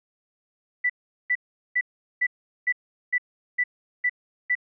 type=tone bursts; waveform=sine; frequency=1975.5 Hz; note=B6; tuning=in tune; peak=-19 dBFS; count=9; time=0.84-4.553 s; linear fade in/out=10 ms; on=57 ms; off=400 ms; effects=none